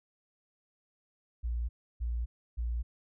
sine tone bursts, 58.7 Hz, A#1, 13 cents sharp, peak -30 dBFS, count 3, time 1.43-2.83 s, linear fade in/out 20 ms, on 260 ms, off 310 ms, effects none

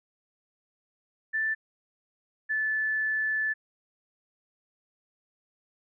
sine tone pair in turn, 1763 / 1742.8 Hz, A6 / A6, +3 / -17 cents, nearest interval unison, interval 20 cents, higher first, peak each -25 dBFS, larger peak neither, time 1.33-1.55 / 2.49-3.54 s, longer second, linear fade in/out 20 ms, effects none

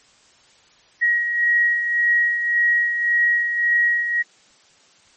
sine beating tone pair, 1898 / 1899.8 Hz, A#6 / A#6, +31 / +32 cents, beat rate 1.8 Hz, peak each -16 / -25 dBFS, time 1.01-4.23 s, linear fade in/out 20 ms, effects white hiss -54 dBFS RMS until 5.16 s + MP3 32 kbps

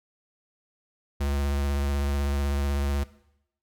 square tone with vibrato, 70.5 Hz, C#2, 30 cents sharp, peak -25 dBFS, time 1.2-3.04 s, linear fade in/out 10 ms, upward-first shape sine, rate 16 Hz, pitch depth 25 cents each way, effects noise-tail reverb RT60 0.8 s tail -18 dB re dry

